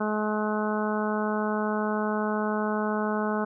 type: harmonic tone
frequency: 212.7 Hz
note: G#3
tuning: 42 cents sharp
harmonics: 1 / 2 / 3 / 4 / 5 / 6 / 7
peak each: -28 / -31 / -33 / -34 / -35 / -36 / -36 dBFS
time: 0-3.45 s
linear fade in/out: 10 ms
effects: none